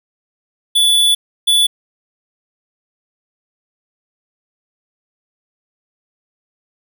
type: tone bursts at uneven times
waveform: square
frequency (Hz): 3453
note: A7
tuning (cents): -33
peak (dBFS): -10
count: 2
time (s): 0.75-1.15 / 1.47-1.67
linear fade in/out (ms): 10
effects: 8-bit